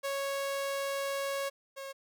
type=tone pair in turn; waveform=sawtooth; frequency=553 / 545.1 Hz; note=C#5 / C#5; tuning=-4 / -29 cents; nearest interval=unison; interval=25 cents; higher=first; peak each=-28 / -36 dBFS; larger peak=first; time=0.03-1.5 / 1.76-1.93 s; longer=first; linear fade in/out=20 ms; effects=none